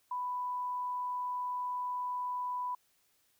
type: tone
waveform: sine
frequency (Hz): 992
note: B5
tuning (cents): +7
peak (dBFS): -33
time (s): 0.11-2.75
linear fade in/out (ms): 5
effects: white hiss -72 dBFS RMS until 3.39 s